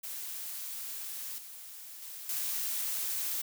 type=noise with level steps; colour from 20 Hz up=blue; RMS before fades=-40 / -47 / -44 / -34 dBFS; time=0.03-3.42 s; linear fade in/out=10 ms; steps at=1.38 / 2.02 / 2.29 s; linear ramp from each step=2 ms; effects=none